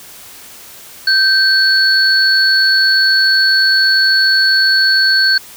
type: tone pair together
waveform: sine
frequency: 1558 / 4407 Hz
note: G6 / C#8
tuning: -11 / -11 cents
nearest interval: octave + tritone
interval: 1800 cents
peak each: -11 dBFS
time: 1.07-5.38 s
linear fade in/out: 5 ms
effects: white hiss -36 dBFS RMS until 5.56 s